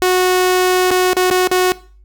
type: tone with dropouts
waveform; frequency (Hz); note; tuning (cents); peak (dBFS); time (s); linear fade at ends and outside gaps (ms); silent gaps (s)
sawtooth; 366.8; F#4; -15; -7; 0.02-1.72; 0; 0.907-0.913 / 1.132-1.167 / 1.301-1.311 / 1.474-1.514
effects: noise-tail reverb RT60 0.4 s tail -19 dB re dry + added 50 Hz sine -42 dBFS peak until 2.04 s